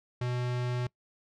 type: tone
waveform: square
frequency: 123.47 Hz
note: B2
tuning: in tune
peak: -30 dBFS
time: 0.21-0.87 s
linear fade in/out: 5 ms
effects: noise-tail reverb RT60 0.1 s tail -23 dB re dry + low-pass 5000 Hz 12 dB/octave